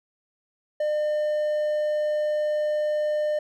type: tone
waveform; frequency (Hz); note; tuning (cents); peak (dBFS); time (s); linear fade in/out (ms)
triangle; 603; D5; +46; -20; 0.8-3.39; 5
effects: none